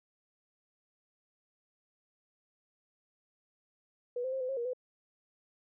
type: tone with pitch steps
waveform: sine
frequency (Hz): 488.5 / 519 / 530 / 508 / 538 / 473.8 / 504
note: B4 / C5 / C5 / B4 / C5 / A#4 / B4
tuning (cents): -19 / -14 / +22 / +49 / +48 / +28 / +35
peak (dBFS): -32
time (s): 4.16-4.734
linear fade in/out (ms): 5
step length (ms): 82
effects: none